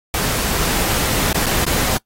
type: noise with dropouts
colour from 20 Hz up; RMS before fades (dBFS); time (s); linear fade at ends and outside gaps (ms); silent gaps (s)
pink; -19; 0.14-1.97; 1; 1.329-1.345 / 1.46-1.465 / 1.645-1.665
effects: noise-tail reverb RT60 0.1 s tail -21 dB re dry + AAC 48 kbps